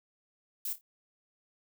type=noise with echo; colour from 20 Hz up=violet; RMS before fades=-35 dBFS; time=0.65-0.73 s; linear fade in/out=2 ms; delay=27 ms; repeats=3; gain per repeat=-11 dB; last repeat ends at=0.811 s; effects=none